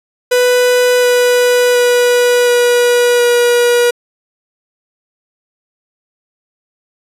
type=tone with pitch steps; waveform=45% pulse; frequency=495.4 / 492 / 488.6 / 485.2 / 481.9 Hz; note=B4 / B4 / B4 / B4 / B4; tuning=+5 / -7 / -19 / -31 / -43 cents; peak=-8 dBFS; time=0.31-3.91 s; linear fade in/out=10 ms; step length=720 ms; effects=resampled to 32000 Hz